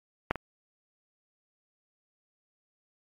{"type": "clicks", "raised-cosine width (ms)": 0.5, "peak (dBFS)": [-10, -19], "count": 2, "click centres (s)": [0.31, 0.357], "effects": ["MP3 64 kbps"]}